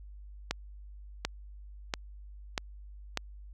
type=accelerating click train; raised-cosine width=0.2 ms; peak=-12 dBFS; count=5; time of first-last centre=0.51-3.173 s; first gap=740 ms; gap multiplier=0.93; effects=added 50 Hz sine -45 dBFS peak until 3.53 s